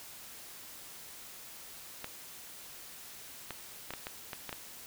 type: clicks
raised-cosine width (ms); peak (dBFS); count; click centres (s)
0.3; -22; 8; 2.044 / 3.507 / 3.906 / 3.937 / 4.069 / 4.332 / 4.493 / 4.528
effects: white hiss -49 dBFS RMS until 4.86 s